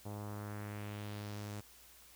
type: tone with low-pass filter sweep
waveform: sawtooth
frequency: 103.83 Hz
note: G#2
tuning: in tune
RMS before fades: -44 dBFS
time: 0.05-1.61 s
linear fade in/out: 10 ms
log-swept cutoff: 800 to 8500 Hz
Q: 1.6
effects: added 60 Hz sine -69 dBFS peak until 2.15 s + white hiss -60 dBFS RMS until 2.15 s